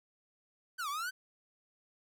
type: exponential two-way sweep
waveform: 45% pulse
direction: down then up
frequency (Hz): 1568 to 1104 to 1568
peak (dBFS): -35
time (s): 0.78-1.11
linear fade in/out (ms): 20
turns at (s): 0.89
effects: none